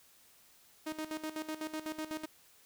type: tone with tremolo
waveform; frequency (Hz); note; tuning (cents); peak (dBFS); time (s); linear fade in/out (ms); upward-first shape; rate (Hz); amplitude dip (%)
sawtooth; 311.6; D#4; +3; -32; 0.86-2.26; 10; square; 8; 75
effects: white hiss -63 dBFS RMS until 2.65 s